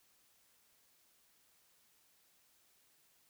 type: silence
effects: white hiss -71 dBFS RMS until 3.29 s